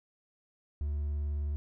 triangle tone with hard clipping, 73.42 Hz, D2, in tune, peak -31 dBFS, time 0.81-1.56 s, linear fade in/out 0 ms, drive 5 dB, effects none

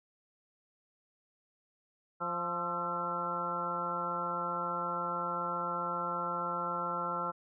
harmonic tone with a mistuned harmonic, 174.61 Hz, F3, in tune, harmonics 1 / 2 / 3 / 4 / 5 / 6 / 7 / 8, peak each -44 / -46 / -41 / -45 / -41 / -40 / -46 / -35 dBFS, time 2.2-7.32 s, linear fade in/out 20 ms, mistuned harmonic 8, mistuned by -64 cents, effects none

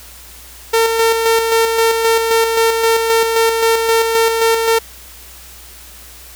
sawtooth tone with tremolo, 453.8 Hz, A#4, 47 cents flat, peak -6 dBFS, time 0.73-4.79 s, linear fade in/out 10 ms, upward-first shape square, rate 3.8 Hz, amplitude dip 40%, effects added 60 Hz sine -41 dBFS peak until 6.35 s + white hiss -38 dBFS RMS until 6.35 s

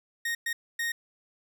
40% pulse tone bursts at uneven times, 1860 Hz, A#6, 4 cents flat, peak -27 dBFS, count 3, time 0.25-0.35 / 0.46-0.53 / 0.79-0.92 s, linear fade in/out 5 ms, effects none

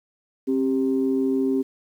sine tone pair together, 266.8 / 393.5 Hz, C4 / G4, +34 / +7 cents, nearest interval perfect fifth, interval 673 cents, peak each -20 / -23 dBFS, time 0.47-1.63 s, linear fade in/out 20 ms, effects tanh soft clip ceiling -12 dBFS + 9-bit

